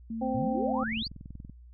sine tone with pitch glide, 226 to 222.8 Hz, A3 to A3, +47 to +22 cents, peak -32 dBFS, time 0.1-1.03 s, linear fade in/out 5 ms, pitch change -25 cents, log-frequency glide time 0.4-0.83 s
harmonic tone, 260.5 Hz, C4, 7 cents flat, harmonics 1 / 2 / 3, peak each -32 / -33 / -33 dBFS, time 0.21-0.84 s, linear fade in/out 10 ms
sine exponential sweep, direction up, 100 to 4917 Hz, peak -32 dBFS, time 0.34-1.08 s, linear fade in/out 10 ms
click train, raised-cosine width 5 ms, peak -31 dBFS, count 15, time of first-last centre 0.83-1.497 s, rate 21 Hz
effects added 60 Hz sine -48 dBFS peak until 1.73 s

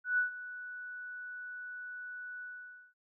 sine tone with ADSR envelope, 1480 Hz, F#6, in tune, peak -25 dBFS, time 0.04-2.94 s, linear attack 140 ms, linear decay 120 ms, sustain -16 dB, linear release 520 ms, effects none

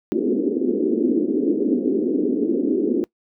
pink band-pass noise, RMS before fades -20 dBFS, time 0.12-3.04 s, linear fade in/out 0 ms, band 240 to 420 Hz, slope 48 dB/octave, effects noise-tail reverb RT60 0.1 s tail -22 dB re dry

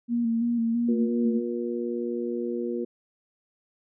sine tone with vibrato, 233.1 Hz, A#3, in tune, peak -22 dBFS, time 0.08-1.41 s, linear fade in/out 50 ms, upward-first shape square, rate 3 Hz, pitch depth 29 cents each way
harmonic tone, 119.2 Hz, A#2, 39 cents sharp, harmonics 2 / 3 / 4, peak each -31 / -30 / -33 dBFS, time 0.88-2.85 s, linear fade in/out 10 ms
effects none

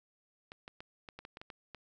clicks, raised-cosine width 0.3 ms, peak -30 dBFS, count 10, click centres 0.519 / 0.679 / 0.805 / 1.088 / 1.19 / 1.251 / 1.371 / 1.415 / 1.502 / 1.747 s, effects none

